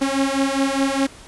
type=beating tone pair; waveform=sawtooth; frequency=270 / 274.9 Hz; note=C#4 / C#4; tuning=-45 / -14 cents; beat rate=4.9 Hz; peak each=-17 dBFS; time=0.01-1.07 s; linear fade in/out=10 ms; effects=pink hiss -43 dBFS RMS until 1.27 s + resampled to 24000 Hz